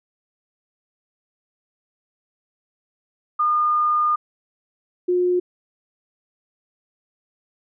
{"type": "tone pair in turn", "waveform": "sine", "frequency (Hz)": [1216, 358.7], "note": ["D#6", "F4"], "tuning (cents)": [-40, 46], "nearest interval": "octave + major sixth", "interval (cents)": 2114, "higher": "first", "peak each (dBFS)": -16, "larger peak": "neither", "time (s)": [[3.39, 4.16], [5.08, 5.4]], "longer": "first", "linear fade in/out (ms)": 10, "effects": []}